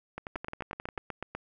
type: two click trains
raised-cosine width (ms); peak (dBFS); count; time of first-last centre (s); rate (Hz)
0.5; -22 / -20; 10 / 9; 0.18-0.976 / 0.36-1.35; 11.3 / 8.08
effects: none